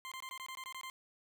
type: tone bursts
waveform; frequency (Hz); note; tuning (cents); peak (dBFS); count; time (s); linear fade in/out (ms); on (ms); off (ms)
20% pulse; 1046.5; C6; 0; -38; 10; 0.05-0.899; 0; 66; 21
effects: none